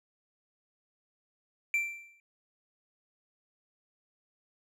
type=tone with exponential decay; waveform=triangle; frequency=2349 Hz; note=D7; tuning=in tune; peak=-22 dBFS; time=1.74-2.2 s; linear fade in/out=1 ms; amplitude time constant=100 ms; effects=none